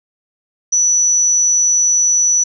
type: tone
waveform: sine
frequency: 5930 Hz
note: F#8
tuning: 3 cents sharp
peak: -10 dBFS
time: 0.72-2.44 s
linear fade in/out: 10 ms
effects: none